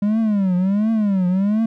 triangle tone with vibrato, 200.6 Hz, G3, 40 cents sharp, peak -13 dBFS, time 0.02-1.66 s, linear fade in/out 5 ms, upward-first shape triangle, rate 1.4 Hz, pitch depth 220 cents each way, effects none

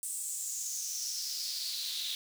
pink noise with high-pass filter sweep, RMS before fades -37 dBFS, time 0.03-2.15 s, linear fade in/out 0 ms, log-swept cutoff 8600 to 3600 Hz, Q 5.2, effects none

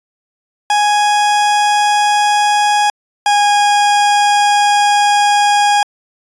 40% pulse tone pair in turn, 830.6 / 822.5 Hz, G#5 / G#5, 0 / -17 cents, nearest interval unison, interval 17 cents, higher first, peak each -9 / -8 dBFS, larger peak second, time 0.7-2.9 / 3.26-5.83 s, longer second, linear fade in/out 2 ms, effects resampled to 22050 Hz

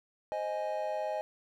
triangle chord, Ab major, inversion first, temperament equal, 523.3 / 622.3 / 830.6 Hz, C5 / Eb5 / Ab5, 0 / 0 / 0 cents, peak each -38 / -32 / -35 dBFS, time 0.32-1.21 s, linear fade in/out 0 ms, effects none

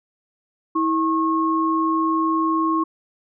sine tone pair together, 323.2 / 1087.1 Hz, E4 / C#6, -34 / -34 cents, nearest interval octave + major sixth, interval 2100 cents, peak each -20 dBFS, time 0.75-2.84 s, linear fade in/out 10 ms, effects none

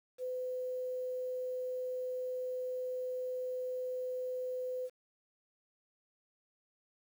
sine tone with quantisation, 506 Hz, B4, 42 cents sharp, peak -35 dBFS, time 0.18-4.9 s, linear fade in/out 50 ms, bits 10, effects none

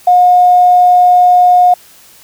triangle tone with tanh clipping, 719 Hz, F#5, 50 cents flat, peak -3 dBFS, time 0.07-1.74 s, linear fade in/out 5 ms, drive 3 dB, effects white hiss -41 dBFS RMS until 2.23 s

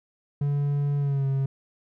triangle tone with pitch glide, 143.3 to 135.81 Hz, D3 to C#3, -42 to -35 cents, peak -20 dBFS, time 0.41-1.46 s, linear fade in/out 5 ms, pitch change -93 cents, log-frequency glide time 0.98-1.27 s, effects none

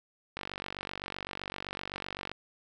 click train, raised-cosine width 0.3 ms, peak -20 dBFS, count 94, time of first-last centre 0.37-2.316 s, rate 47.8 Hz, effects none

